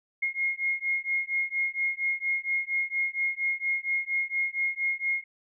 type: beating tone pair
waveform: sine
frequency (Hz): 2146 / 2150.3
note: C7 / C7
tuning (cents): +43 / +47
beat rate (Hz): 4.3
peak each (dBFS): -29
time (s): 0.22-5.24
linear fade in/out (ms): 10
effects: none